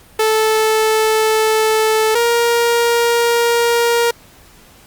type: tone pair in turn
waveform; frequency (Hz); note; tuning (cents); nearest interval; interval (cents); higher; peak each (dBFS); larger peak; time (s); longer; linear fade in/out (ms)
sawtooth; 437.5 / 470.4; A4 / A#4; -10 / +16; minor second; 126; second; -8; neither; 0.19-2.15 / 2.15-4.11; neither; 5
effects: pink hiss -45 dBFS RMS until 4.86 s + Opus 48 kbps